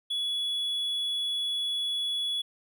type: tone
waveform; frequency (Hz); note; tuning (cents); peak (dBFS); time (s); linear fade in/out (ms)
triangle; 3390; G#7; +35; -26; 0.1-2.42; 10
effects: none